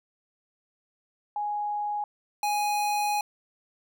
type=tone pair in turn; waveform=sine / square; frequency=830.6 / 830.6 Hz; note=G#5 / G#5; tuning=0 / 0 cents; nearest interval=unison; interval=0 cents; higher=neither; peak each=-27 / -25 dBFS; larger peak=second; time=1.36-2.04 / 2.43-3.21 s; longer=second; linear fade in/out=2 ms; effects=none